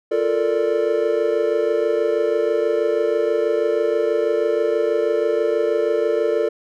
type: chord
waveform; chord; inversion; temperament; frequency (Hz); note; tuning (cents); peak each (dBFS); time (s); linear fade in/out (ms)
triangle; Bb major seventh; second; equal; 349.2 / 440 / 466.2 / 587.3; F4 / A4 / Bb4 / D5; 0 / 0 / 0 / 0; -23 / -18 / -21 / -21; 0.11-6.49; 10
effects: none